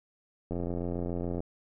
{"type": "click train", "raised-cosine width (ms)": 2, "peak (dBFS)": -21, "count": 79, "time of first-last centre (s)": [0.51, 1.404], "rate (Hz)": 87.2, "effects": []}